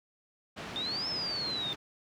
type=band-pass noise; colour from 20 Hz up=pink; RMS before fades=-42 dBFS; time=0.56-1.76 s; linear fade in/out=20 ms; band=130 to 3900 Hz; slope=12 dB/octave
type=exponential two-way sweep; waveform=sine; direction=up then down; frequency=3573 to 5330 to 3573 Hz; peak=-32 dBFS; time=0.76-1.73 s; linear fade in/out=0 ms; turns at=1.08 s
effects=none